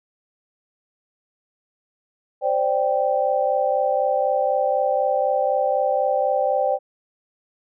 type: chord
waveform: sine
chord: C suspended second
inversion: none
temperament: equal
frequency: 523.3 / 587.3 / 784 Hz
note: C5 / D5 / G5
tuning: 0 / 0 / 0 cents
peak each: -22 dBFS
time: 2.41-6.79 s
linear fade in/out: 50 ms
effects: none